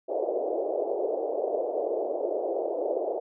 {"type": "band-pass noise", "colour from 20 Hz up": "white", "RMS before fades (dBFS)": -29, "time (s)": [0.08, 3.2], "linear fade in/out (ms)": 20, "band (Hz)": [360, 660], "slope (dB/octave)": 48, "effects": []}